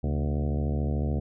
harmonic tone with a mistuned harmonic, 73.7 Hz, D2, 7 cents sharp, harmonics 1 / 2 / 3 / 4 / 5 / 6 / 7 / 8 / 9 / 10, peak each -27 / -30 / -33 / -38 / -41 / -41 / -42 / -45 / -45 / -47 dBFS, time 0.03-1.2 s, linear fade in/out 10 ms, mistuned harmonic 2, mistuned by -110 cents, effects none

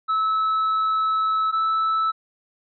triangle tone pair in turn, 1301 / 1312.3 Hz, E6 / E6, -23 / -8 cents, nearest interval unison, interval 15 cents, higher second, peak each -17 dBFS, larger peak neither, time 0.08-1.52 / 1.52-2.12 s, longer first, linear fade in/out 20 ms, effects resampled to 11025 Hz

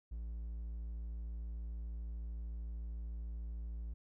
triangle tone, 56.7 Hz, A#1, 47 cents flat, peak -38 dBFS, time 0.11-3.94 s, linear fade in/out 10 ms, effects none

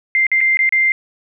sine tone with dropouts, 2093 Hz, C7, in tune, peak -11 dBFS, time 0.15-0.92 s, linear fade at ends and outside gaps 1 ms, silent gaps 0.267-0.316 / 0.406-0.412 / 0.571-0.591 / 0.692-0.724 s, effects none

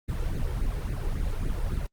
brown noise with flanger, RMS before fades -28 dBFS, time 0.08-1.87 s, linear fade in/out 10 ms, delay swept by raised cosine 0.45 to 2.25 ms, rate 3.6 Hz, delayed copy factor +0.95, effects Opus 24 kbps

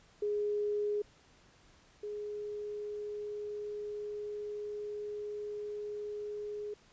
sine tone pair in turn, 415.3 / 417.1 Hz, G#4 / G#4, 0 / +7 cents, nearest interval unison, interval 7 cents, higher second, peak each -30 / -37 dBFS, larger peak first, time 0.22-1.02 / 2.03-6.74 s, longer second, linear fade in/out 5 ms, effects pink hiss -63 dBFS RMS until 6.92 s + resampled to 16000 Hz

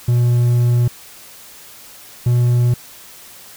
triangle tone pair in turn, 120.9 / 121.58 Hz, B2 / B2, -36 / -27 cents, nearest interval unison, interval 9 cents, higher second, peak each -9 dBFS, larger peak neither, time 0.08-0.88 / 2.26-2.74 s, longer first, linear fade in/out 5 ms, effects white hiss -40 dBFS RMS until 3.56 s

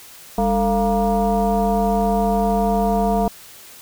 sine tone with frequency modulation, 447.8 Hz, A4, 30 cents sharp, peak -15 dBFS, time 0.38-3.28 s, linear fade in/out 2 ms, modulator 247 Hz, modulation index 1.7, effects white hiss -42 dBFS RMS until 3.81 s

